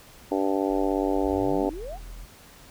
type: harmonic tone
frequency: 97.1 Hz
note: G2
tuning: 16 cents flat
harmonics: 3 / 4 / 5 / 6 / 7 / 8 / 9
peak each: -26 / -28 / -30 / -32 / -33 / -34 / -35 dBFS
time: 0.31-1.7 s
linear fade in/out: 10 ms
type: tone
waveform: triangle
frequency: 40.87 Hz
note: E1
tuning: 14 cents flat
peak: -35 dBFS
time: 0.69-2.26 s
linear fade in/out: 20 ms
type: exponential sweep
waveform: sine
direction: up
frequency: 34.65 to 830.6 Hz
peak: -34 dBFS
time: 1.12-1.99 s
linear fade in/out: 50 ms
effects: pink hiss -50 dBFS RMS until 2.7 s